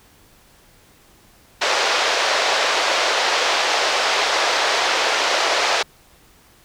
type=band-pass noise; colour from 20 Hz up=pink; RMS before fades=-19 dBFS; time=1.61-5.83 s; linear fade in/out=10 ms; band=500 to 5700 Hz; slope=24 dB/octave; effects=pink hiss -52 dBFS RMS until 6.64 s